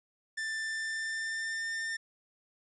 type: tone with pitch glide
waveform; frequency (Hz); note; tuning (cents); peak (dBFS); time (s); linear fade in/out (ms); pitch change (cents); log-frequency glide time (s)
45% pulse; 1774 to 1802.9; A6 to A6; +14 to +42; -33; 0.37-1.97; 10; +28; 0.56-1.79
effects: resampled to 22050 Hz